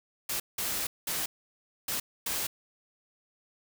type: noise bursts at uneven times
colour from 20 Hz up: white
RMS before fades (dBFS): -32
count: 5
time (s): 0.29-0.4 / 0.58-0.87 / 1.07-1.26 / 1.88-2 / 2.26-2.47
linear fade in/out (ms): 5
effects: none